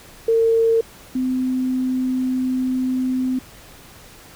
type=tone pair in turn; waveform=sine; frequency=454.3 / 256.7 Hz; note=A#4 / C4; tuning=-45 / -33 cents; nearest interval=minor seventh; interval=988 cents; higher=first; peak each=-13 / -18 dBFS; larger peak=first; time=0.28-0.81 / 1.15-3.39 s; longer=second; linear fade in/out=5 ms; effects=pink hiss -44 dBFS RMS until 4.35 s

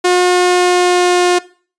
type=tone with pitch glide; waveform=sawtooth; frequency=359.6 to 356.5 Hz; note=F#4 to F4; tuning=-49 to +36 cents; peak=-5 dBFS; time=0.04-1.39 s; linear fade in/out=10 ms; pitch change=-15 cents; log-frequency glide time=0.36-1.28 s; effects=noise-tail reverb RT60 0.4 s tail -19 dB re dry + resampled to 22050 Hz

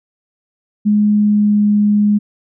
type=tone with pitch glide; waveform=sine; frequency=209 to 207.6 Hz; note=G#3 to G#3; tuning=+11 to 0 cents; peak=-9 dBFS; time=0.85-2.19 s; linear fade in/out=20 ms; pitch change=-11 cents; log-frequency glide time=1.14-1.66 s; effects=none

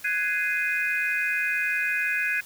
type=chord; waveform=sine; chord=Ab dominant seventh; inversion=third; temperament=just; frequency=1495.1 / 1661.2 / 2077 / 2492 Hz; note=Gb6 / Ab6 / C7 / Eb7; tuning=+18 / 0 / -13 / +2 cents; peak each=-31 / -27 / -32 / -27 dBFS; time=0.04-2.41 s; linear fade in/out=10 ms; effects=white hiss -47 dBFS RMS until 2.45 s

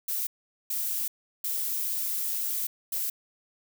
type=noise bursts at uneven times; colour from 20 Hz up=violet; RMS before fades=-30 dBFS; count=4; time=0.08-0.27 / 0.7-1.08 / 1.44-2.67 / 2.92-3.1 s; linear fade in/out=5 ms; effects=none

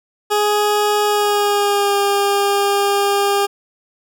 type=tone with pitch glide; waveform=20% pulse; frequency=416.7 to 402.3 Hz; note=G#4 to G4; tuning=+6 to +45 cents; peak=-9 dBFS; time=0.3-3.47 s; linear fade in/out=20 ms; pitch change=-61 cents; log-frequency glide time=1.05-1.97 s; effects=none

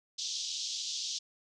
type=band-pass noise; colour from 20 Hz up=white; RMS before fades=-37 dBFS; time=0.18-1.19 s; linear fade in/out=10 ms; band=3200 to 6400 Hz; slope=48 dB/octave; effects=none

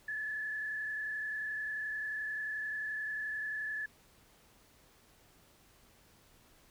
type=tone with frequency modulation; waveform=sine; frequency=1726 Hz; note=A6; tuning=34 cents flat; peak=-35 dBFS; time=0.08-3.86 s; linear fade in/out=5 ms; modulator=31.4 Hz; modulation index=1.1; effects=pink hiss -64 dBFS RMS until 6.7 s

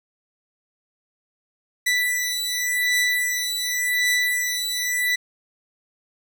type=beating tone pair; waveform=sawtooth; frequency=1975.5 / 1976.39 Hz; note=B6 / B6; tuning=0 / +1 cents; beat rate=0.89 Hz; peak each=-20 dBFS; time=1.86-5.16 s; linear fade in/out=10 ms; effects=none

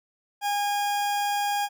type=tone; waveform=40% pulse; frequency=817 Hz; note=G#5; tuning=29 cents flat; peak=-23 dBFS; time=0.41-1.69 s; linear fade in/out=50 ms; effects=none

